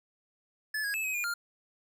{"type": "tone with pitch steps", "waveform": "square", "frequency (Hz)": [1727, 1649, 2609, 2534, 2424, 1402], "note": ["A6", "G#6", "E7", "D#7", "D#7", "F6"], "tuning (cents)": [-33, -13, -18, 31, -46, 6], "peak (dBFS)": -31, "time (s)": [0.74, 1.34], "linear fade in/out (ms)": 5, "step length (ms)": 100, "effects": []}